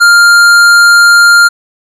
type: tone with hard clipping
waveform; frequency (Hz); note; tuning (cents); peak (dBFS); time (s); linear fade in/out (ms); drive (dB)
triangle; 1400; F6; +4; -3; 0-1.49; 20; 16
effects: none